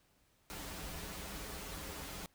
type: noise with comb filter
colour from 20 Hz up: pink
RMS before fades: -45 dBFS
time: 0.5-2.26 s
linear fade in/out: 0 ms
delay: 8.4 ms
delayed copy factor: -0.8
effects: pink hiss -72 dBFS RMS until 2.34 s